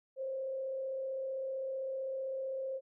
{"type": "tone with frequency modulation", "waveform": "sine", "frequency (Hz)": 531, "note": "C5", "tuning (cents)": 25, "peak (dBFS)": -35, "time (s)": [0.16, 2.81], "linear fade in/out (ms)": 50, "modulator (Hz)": 35.6, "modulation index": 0.28, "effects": []}